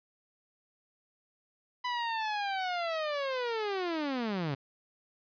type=linear sweep; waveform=sawtooth; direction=down; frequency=999 to 130.81 Hz; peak=-27 dBFS; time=1.84-4.55 s; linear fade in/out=10 ms; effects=resampled to 11025 Hz